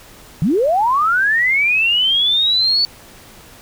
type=linear sweep; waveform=sine; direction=up; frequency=138.59 to 4500 Hz; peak=-12 dBFS; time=0.42-2.85 s; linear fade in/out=0 ms; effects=pink hiss -42 dBFS RMS until 3.61 s